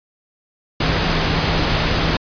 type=tone in noise; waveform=sine; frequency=161 Hz; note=E3; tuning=41 cents flat; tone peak=-24 dBFS; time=0.8-2.17 s; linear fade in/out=5 ms; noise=pink; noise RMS=-18 dBFS; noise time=0.8-2.17 s; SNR=-9 dB; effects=resampled to 11025 Hz